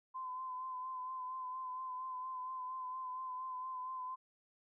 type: tone with vibrato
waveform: sine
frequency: 1025 Hz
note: C6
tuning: 36 cents flat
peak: -40 dBFS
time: 0.14-4.16 s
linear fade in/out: 20 ms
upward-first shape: sine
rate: 4.3 Hz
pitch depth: 29 cents each way
effects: none